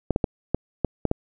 clicks, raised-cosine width 2 ms, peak -7 dBFS, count 7, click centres 0.107 / 0.161 / 0.242 / 0.546 / 0.847 / 1.053 / 1.114 s, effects none

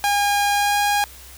sawtooth tone with pitch glide, 813 to 818.7 Hz, G#5 to G#5, -37 to -25 cents, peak -13 dBFS, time 0.04-1.04 s, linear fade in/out 0 ms, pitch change +12 cents, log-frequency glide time 0.54-0.77 s, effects added 64 Hz sine -44 dBFS peak until 1.37 s + white hiss -43 dBFS RMS until 1.37 s

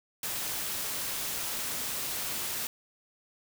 white noise, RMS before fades -34 dBFS, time 0.23-2.67 s, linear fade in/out 2 ms, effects none

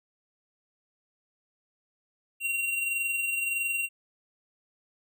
square tone with amplitude modulation, 2751 Hz, F7, 27 cents flat, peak -26 dBFS, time 2.4-3.89 s, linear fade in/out 50 ms, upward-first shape sine, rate 21.6 Hz, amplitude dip 40%, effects none

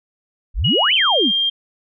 sine exponential two-way sweep, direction up then down, 33.56 to 3310 to 172.9 Hz, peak -16 dBFS, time 0.54-1.32 s, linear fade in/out 50 ms, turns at 0.94 s
sine tone with pitch glide, 2900 to 3199 Hz, F#7 to G7, -35 to +34 cents, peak -15 dBFS, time 0.64-1.5 s, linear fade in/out 10 ms, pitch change +169 cents, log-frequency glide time 0.88-1 s
effects none

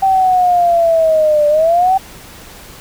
sine linear two-way sweep, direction down then up, 777 to 587.3 to 777 Hz, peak -8 dBFS, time 0.02-1.98 s, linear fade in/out 10 ms, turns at 1.48 s, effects pink hiss -36 dBFS RMS until 2.8 s

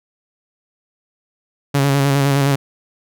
sawtooth tone with vibrato, 139.4 Hz, C#3, 10 cents sharp, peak -9 dBFS, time 1.74-2.56 s, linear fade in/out 10 ms, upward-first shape square, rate 9.7 Hz, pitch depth 28 cents each way, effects none

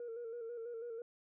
sine tone with vibrato, 466.2 Hz, A#4, in tune, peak -40 dBFS, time 0-1.02 s, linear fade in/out 2 ms, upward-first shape square, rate 6.1 Hz, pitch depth 45 cents each way, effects tanh soft clip ceiling -39 dBFS

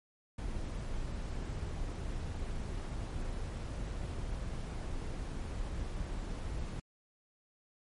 brown noise, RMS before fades -38 dBFS, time 0.38-6.8 s, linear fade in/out 5 ms, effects MP3 48 kbps

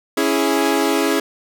sawtooth chord, C# minor, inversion none, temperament equal, 277.2 / 329.6 / 415.3 Hz, C#4 / E4 / G#4, 0 / 0 / 0 cents, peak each -16 dBFS, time 0.17-1.2 s, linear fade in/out 5 ms, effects none

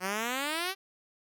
5% pulse exponential sweep, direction up, 179.8 to 396.2 Hz, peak -19 dBFS, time 0-0.75 s, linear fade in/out 50 ms, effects none

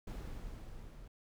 brown noise with level ramp, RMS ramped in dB -41 to -52 dBFS, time 0.07-1.08 s, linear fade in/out 5 ms, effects none

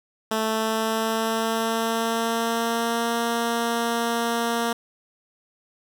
10% pulse tone with pitch glide, 220 to 233.1 Hz, A3 to A#3, 0 to 0 cents, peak -14 dBFS, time 0.31-4.73 s, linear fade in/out 5 ms, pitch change +100 cents, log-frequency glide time 0.43-3.17 s, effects none

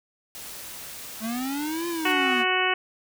white noise, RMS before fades -39 dBFS, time 0.35-2.12 s, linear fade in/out 0 ms
square linear two-way sweep, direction up then down, 214.7 to 346.5 to 230.4 Hz, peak -28 dBFS, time 1.2-2.45 s, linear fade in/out 50 ms, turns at 1.88 s
harmonic tone, 370 Hz, F#4, in tune, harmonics 1 / 2 / 3 / 4 / 5 / 6 / 7 / 8, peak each -29 / -29 / -29 / -29 / -29 / -29 / -29 / -29 dBFS, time 2.05-2.74 s, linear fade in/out 5 ms
effects none

